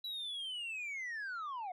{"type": "linear sweep", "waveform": "sine", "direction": "down", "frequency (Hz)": [3952, 698.5], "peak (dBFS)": -36, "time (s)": [0.04, 1.72], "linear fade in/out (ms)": 5, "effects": ["tanh soft clip ceiling -38 dBFS"]}